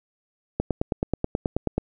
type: click train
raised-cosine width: 2 ms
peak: -9 dBFS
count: 12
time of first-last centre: 0.6-1.78 s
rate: 9.32 Hz
effects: none